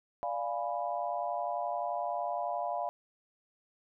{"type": "chord", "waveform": "sine", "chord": "D diminished seventh", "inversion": "none", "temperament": "equal", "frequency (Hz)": [587.3, 698.5, 830.6, 987.8], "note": ["D5", "F5", "Ab5", "Cb6"], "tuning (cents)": [0, 0, 0, 0], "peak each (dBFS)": [-38, -34, -39, -39], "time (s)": [0.23, 2.89], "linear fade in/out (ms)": 0, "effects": []}